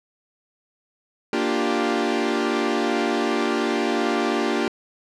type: chord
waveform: sawtooth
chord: G minor seventh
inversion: first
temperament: equal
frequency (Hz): 233.1 / 293.7 / 349.2 / 392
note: Bb3 / D4 / F4 / G4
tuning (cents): 0 / 0 / 0 / 0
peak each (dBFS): -22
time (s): 1.33-4.68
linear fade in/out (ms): 2
effects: low-pass 5000 Hz 12 dB/octave